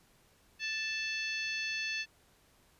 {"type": "harmonic tone with a mistuned harmonic", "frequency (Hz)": 880, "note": "A5", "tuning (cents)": 0, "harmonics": [2, 3, 4, 5, 6, 7], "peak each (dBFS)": [-39, -36, -44, -42, -51, -49], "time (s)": [0.59, 2.06], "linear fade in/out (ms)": 50, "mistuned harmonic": 4, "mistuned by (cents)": -37, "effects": ["pink hiss -66 dBFS RMS until 2.79 s", "resampled to 32000 Hz"]}